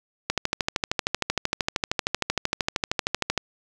click train, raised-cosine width 0.2 ms, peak -5 dBFS, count 41, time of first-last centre 0.3-3.377 s, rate 13 Hz, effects none

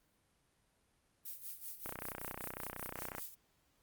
violet noise with tremolo, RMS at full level -44 dBFS, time 1.25-3.35 s, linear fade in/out 10 ms, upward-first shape sine, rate 5.2 Hz, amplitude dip 75%
click train, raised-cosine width 0.5 ms, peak -26 dBFS, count 42, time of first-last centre 1.86-3.183 s, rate 31 Hz
effects pink hiss -75 dBFS RMS until 3.82 s + Opus 32 kbps

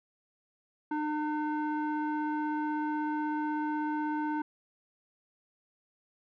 square tone with low-pass filter, 302.7 Hz, D#4, 48 cents flat, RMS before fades -32 dBFS, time 0.91-4.42 s, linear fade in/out 5 ms, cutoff 1200 Hz, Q 7.1, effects none

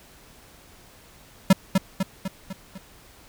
square tone with echo, 191.2 Hz, G3, 43 cents flat, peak -11 dBFS, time 1.5-1.53 s, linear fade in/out 5 ms, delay 250 ms, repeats 5, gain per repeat -5 dB, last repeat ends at 2.78 s, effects pink hiss -51 dBFS RMS until 3.28 s

